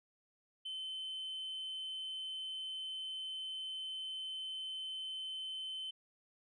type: tone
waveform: sine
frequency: 3066 Hz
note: G7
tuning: 39 cents flat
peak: -38 dBFS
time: 0.65-5.91 s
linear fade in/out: 10 ms
effects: tanh soft clip ceiling -38 dBFS